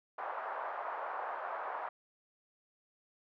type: band-pass noise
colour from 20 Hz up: white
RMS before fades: -40 dBFS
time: 0.18-1.89 s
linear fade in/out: 5 ms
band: 610 to 1200 Hz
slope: 24 dB/octave
effects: none